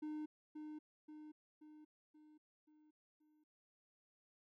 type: tone with echo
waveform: triangle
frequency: 305 Hz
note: D#4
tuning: 34 cents flat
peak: -40 dBFS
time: 0.02-0.26 s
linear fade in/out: 10 ms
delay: 530 ms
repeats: 6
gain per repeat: -5 dB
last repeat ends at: 3.44 s
effects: none